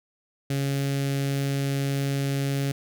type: tone with notch filter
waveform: sawtooth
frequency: 138.59 Hz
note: C#3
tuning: in tune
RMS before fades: -26 dBFS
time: 0.5-2.72 s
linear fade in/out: 5 ms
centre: 1000 Hz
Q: 0.86
effects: none